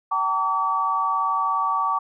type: tone cluster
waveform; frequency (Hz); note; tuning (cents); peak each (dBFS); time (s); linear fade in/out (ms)
sine; 769 / 906 / 1145; G5 / A#5 / D6; -33 / -50 / -44; -29 / -26 / -21; 0.11-1.99; 10
effects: none